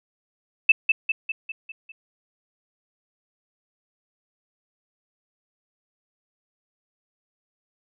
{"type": "tone with echo", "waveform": "sine", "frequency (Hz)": 2637, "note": "E7", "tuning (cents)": 0, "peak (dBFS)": -9, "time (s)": [0.69, 0.72], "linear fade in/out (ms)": 5, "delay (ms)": 200, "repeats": 6, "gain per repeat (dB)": -5, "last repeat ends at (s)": 1.92, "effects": []}